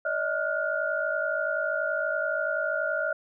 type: tone cluster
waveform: sine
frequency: 582 / 634 / 1411 / 1480 Hz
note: D5 / D#5 / F6 / F#6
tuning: -16 / +32 / +17 / 0 cents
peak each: -32 / -30 / -29 / -34 dBFS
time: 0.05-3.13 s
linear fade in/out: 5 ms
effects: none